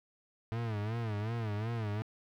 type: tone with vibrato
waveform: 40% pulse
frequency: 110 Hz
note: A2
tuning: in tune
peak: -32 dBFS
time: 0.52-2.02 s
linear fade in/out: 0 ms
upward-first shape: sine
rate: 2.7 Hz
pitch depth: 120 cents each way
effects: low-pass 3000 Hz 12 dB/octave + 10-bit